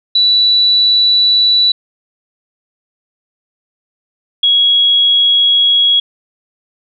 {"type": "tone pair in turn", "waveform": "sine", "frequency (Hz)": [3951, 3322], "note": ["B7", "G#7"], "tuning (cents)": [0, 0], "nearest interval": "minor third", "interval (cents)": 300, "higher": "first", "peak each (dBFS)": -7, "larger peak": "neither", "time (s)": [[0.15, 1.72], [4.43, 6]], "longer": "neither", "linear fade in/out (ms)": 5, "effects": []}